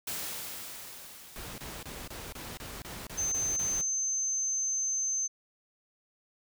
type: noise with exponential decay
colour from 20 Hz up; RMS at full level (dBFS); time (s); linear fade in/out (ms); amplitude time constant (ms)
white; -35; 0.07-3.29; 5; 700
type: noise bursts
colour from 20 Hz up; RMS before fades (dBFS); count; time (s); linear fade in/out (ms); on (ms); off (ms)
pink; -42; 10; 1.36-3.812; 0; 220; 28
type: tone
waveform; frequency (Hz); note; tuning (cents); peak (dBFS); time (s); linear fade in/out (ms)
sine; 6240; G8; -9; -28; 3.17-5.28; 20
effects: none